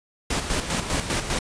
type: noise with tremolo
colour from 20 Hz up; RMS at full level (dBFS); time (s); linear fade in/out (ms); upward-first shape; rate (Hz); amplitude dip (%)
pink; -24; 0.3-1.39; 5; square; 5; 55
effects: resampled to 22050 Hz